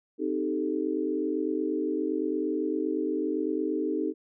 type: chord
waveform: sine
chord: A half-diminished seventh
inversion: first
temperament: equal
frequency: 261.6 / 311.1 / 392 / 440 Hz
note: C4 / Eb4 / G4 / A4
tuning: 0 / 0 / 0 / 0 cents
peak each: -34 / -29 / -32 / -33 dBFS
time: 0.18-4.14 s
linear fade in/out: 50 ms
effects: none